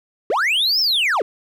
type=linear two-way sweep; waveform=triangle; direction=up then down; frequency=345 to 5440 to 345 Hz; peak=-14 dBFS; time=0.3-1.22 s; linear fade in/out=2 ms; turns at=0.8 s; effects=none